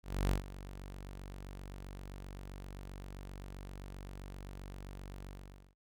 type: tone with ADSR envelope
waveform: sawtooth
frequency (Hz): 47.64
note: G1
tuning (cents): -49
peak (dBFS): -24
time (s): 0.03-5.75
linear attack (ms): 280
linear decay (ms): 110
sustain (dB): -17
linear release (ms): 490
effects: none